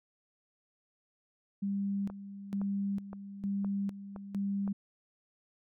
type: tone with tremolo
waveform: sine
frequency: 198.8 Hz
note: G3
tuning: 25 cents sharp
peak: -30 dBFS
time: 1.62-4.73 s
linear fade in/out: 10 ms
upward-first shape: square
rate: 1.1 Hz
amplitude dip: 75%
type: click train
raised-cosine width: 1 ms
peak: -31 dBFS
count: 6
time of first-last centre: 2.1-4.677 s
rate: 1.94 Hz
effects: none